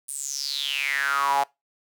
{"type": "tone with high-pass filter sweep", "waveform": "sawtooth", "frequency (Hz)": 140, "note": "C#3", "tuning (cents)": 18, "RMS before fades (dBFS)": -26, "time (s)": [0.08, 1.44], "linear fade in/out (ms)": 10, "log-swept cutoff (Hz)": [9600, 760], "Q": 8.8, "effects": ["noise-tail reverb RT60 0.2 s tail -22 dB re dry"]}